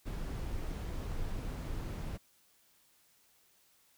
brown noise, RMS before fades -38 dBFS, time 0.05-2.18 s, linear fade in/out 20 ms, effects white hiss -68 dBFS RMS until 3.97 s

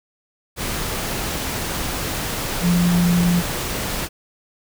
sine tone in noise, 174.8 Hz, F3, 2 cents sharp, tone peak -14 dBFS, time 2.61-3.43 s, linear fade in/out 50 ms, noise pink, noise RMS -25 dBFS, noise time 0.56-4.09 s, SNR +8 dB, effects none

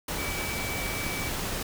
sine tone in noise, 2298 Hz, D7, 38 cents flat, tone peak -35 dBFS, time 0.18-1.29 s, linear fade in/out 5 ms, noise pink, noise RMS -32 dBFS, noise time 0.08-1.63 s, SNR -6 dB, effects none

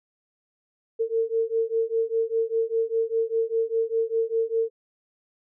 sine beating tone pair, 450.6 / 455.6 Hz, A4 / A#4, +41 / -40 cents, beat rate 5 Hz, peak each -25 dBFS, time 0.99-4.7 s, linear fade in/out 20 ms, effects none

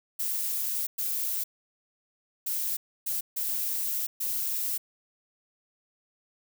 violet noise bursts at uneven times, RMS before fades -30 dBFS, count 6, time 0.19-0.87 / 0.98-1.44 / 2.46-2.77 / 3.06-3.21 / 3.36-4.07 / 4.2-4.78 s, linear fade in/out 10 ms, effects none

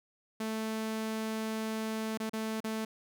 sawtooth tone with dropouts, 220 Hz, A3, in tune, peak -29 dBFS, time 0.4-2.85 s, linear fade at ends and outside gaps 5 ms, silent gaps 2.175-2.2 / 2.296-2.333 / 2.604-2.642 s, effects none

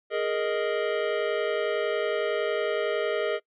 square chord, Ab suspended second, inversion none, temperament equal, 415.3 / 466.2 / 622.3 Hz, Ab4 / Bb4 / Eb5, 0 / 0 / 0 cents, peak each -30 dBFS, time 0.1-3.4 s, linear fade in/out 50 ms, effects noise-tail reverb RT60 0.1 s tail -24 dB re dry + resampled to 8000 Hz

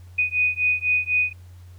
sine beating tone pair, 2484 / 2488 Hz, D#7 / D#7, -3 / -1 cents, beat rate 4 Hz, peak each -22 dBFS, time 0.18-1.33 s, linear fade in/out 10 ms, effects added 89 Hz sine -41 dBFS peak until 1.78 s + pink hiss -59 dBFS RMS until 1.78 s

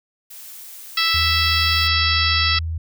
blue noise, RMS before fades -38 dBFS, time 0.3-1.88 s, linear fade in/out 10 ms
harmonic tone, 659.3 Hz, E5, in tune, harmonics 2 / 3 / 4 / 5 / 6 / 7 / 8, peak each -24 / -24 / -24 / -24 / -24 / -24 / -24 dBFS, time 0.97-2.59 s, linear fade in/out 5 ms
sine tone, 81.4 Hz, E2, 21 cents flat, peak -22 dBFS, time 1.14-2.78 s, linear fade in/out 5 ms
effects none

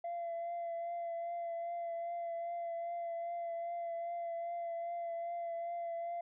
sine tone with vibrato, 682 Hz, F5, 41 cents flat, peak -35 dBFS, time 0.04-6.21 s, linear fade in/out 5 ms, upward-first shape triangle, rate 2.5 Hz, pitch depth 25 cents each way, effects tanh soft clip ceiling -35 dBFS

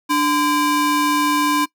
square ring-modulated tone, 659.3 Hz, E5, in tune, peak -13 dBFS, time 0.09-1.66 s, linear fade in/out 20 ms, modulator 365 Hz, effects noise-tail reverb RT60 0.1 s tail -21 dB re dry

